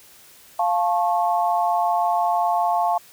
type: chord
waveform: sine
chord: F augmented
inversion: none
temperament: just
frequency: 698.5 / 873.1 / 1091.3 Hz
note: F5 / A5 / C#6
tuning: 0 / -14 / -27 cents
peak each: -20 / -22 / -26 dBFS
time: 0.59-2.98 s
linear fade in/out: 5 ms
effects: white hiss -49 dBFS RMS until 3.12 s